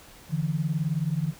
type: beating tone pair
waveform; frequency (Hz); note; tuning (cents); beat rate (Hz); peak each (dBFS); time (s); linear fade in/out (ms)
sine; 146.83 / 165.83; D3 / E3; 0 / +11; 19; -27; 0.29-1.34; 50
effects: pink hiss -50 dBFS RMS until 1.39 s